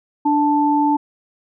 sine tone pair together, 293.7 / 880 Hz, D4 / A5, 0 / 0 cents, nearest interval octave + perfect fifth, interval 1900 cents, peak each -16 dBFS, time 0.25-0.97 s, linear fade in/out 10 ms, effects none

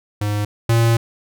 square tone pair in turn, 103.83 / 115.53 Hz, G#2 / A#2, 0 / -15 cents, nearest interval major second, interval 185 cents, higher second, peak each -19 / -13 dBFS, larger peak second, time 0.21-0.45 / 0.69-0.97 s, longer second, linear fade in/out 5 ms, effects none

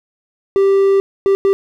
triangle tone bursts at uneven times, 392 Hz, G4, in tune, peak -7 dBFS, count 3, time 0.56-1 / 1.26-1.35 / 1.45-1.53 s, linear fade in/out 0 ms, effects none

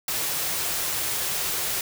white band-stop noise, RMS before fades -27 dBFS, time 0.08-1.81 s, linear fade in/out 2 ms, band 200 to 280 Hz, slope 96 dB/octave, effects none

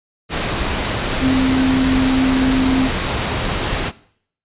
sine tone in noise, 261.6 Hz, C4, in tune, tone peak -13 dBFS, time 1.2-2.9 s, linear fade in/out 50 ms, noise pink, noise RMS -20 dBFS, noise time 0.29-3.92 s, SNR +4 dB, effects noise-tail reverb RT60 0.6 s tail -19 dB re dry + resampled to 8000 Hz

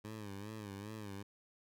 15% pulse tone with vibrato, 103.83 Hz, G#2, in tune, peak -38 dBFS, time 0.04-1.23 s, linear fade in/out 10 ms, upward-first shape sine, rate 2.5 Hz, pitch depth 98 cents each way, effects none

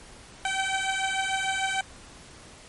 15% pulse beating tone pair, 767 / 773.7 Hz, G5 / G5, -38 / -23 cents, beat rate 6.7 Hz, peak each -22 dBFS, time 0.45-1.81 s, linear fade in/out 2 ms, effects pink hiss -48 dBFS RMS until 2.68 s + MP3 48 kbps

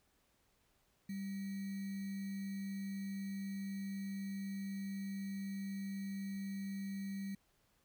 sine tone with sample-and-hold, 196 Hz, G3, in tune, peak -39 dBFS, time 1.09-7.35 s, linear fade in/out 5 ms, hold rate 2100 Hz, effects pink hiss -75 dBFS RMS until 7.84 s

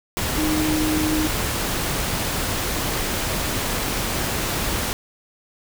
sine tone in noise, 309.2 Hz, D#4, 11 cents flat, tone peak -20 dBFS, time 0.38-1.27 s, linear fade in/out 0 ms, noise pink, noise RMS -24 dBFS, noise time 0.17-4.93 s, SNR +1 dB, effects none

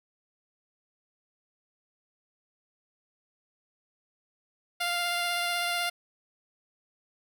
10% pulse tone with vibrato, 698.5 Hz, F5, in tune, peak -19 dBFS, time 4.8-5.9 s, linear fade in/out 10 ms, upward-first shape triangle, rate 16 Hz, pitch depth 15 cents each way, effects none

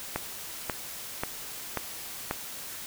click train, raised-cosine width 0.5 ms, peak -13 dBFS, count 5, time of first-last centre 0.16-2.311 s, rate 1.86 Hz, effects white hiss -40 dBFS RMS until 2.86 s

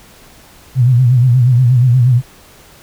sine tone with vibrato, 124.5 Hz, B2, 14 cents sharp, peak -6 dBFS, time 0.75-2.22 s, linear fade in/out 50 ms, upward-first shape sine, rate 8.4 Hz, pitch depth 95 cents each way, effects pink hiss -42 dBFS RMS until 2.82 s

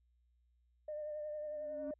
sine tone with vibrato, 603 Hz, D5, 46 cents sharp, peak -39 dBFS, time 0.88-1.94 s, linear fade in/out 5 ms, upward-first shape triangle, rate 11 Hz, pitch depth 33 cents each way
sine tone with exponential growth, 277.2 Hz, C#4, in tune, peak -38 dBFS, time 1.4-1.91 s, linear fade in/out 1 ms, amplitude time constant 110 ms
effects tanh soft clip ceiling -34 dBFS + added 60 Hz sine -70 dBFS peak until 1.99 s

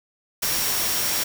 sine tone in noise, 5588 Hz, F8, in tune, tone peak -30 dBFS, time 0.42-1.24 s, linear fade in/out 10 ms, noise white, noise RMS -24 dBFS, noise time 0.42-1.24 s, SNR -9 dB, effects none

